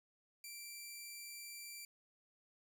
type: tone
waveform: 10% pulse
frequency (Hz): 2349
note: D7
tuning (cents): 0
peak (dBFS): -39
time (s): 0.44-1.85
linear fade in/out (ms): 2
effects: none